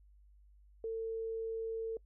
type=tone; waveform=sine; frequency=450 Hz; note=A4; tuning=39 cents sharp; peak=-35 dBFS; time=0.84-1.97 s; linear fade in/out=2 ms; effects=noise-tail reverb RT60 0.1 s tail -24 dB re dry + added 50 Hz sine -59 dBFS peak until 2.05 s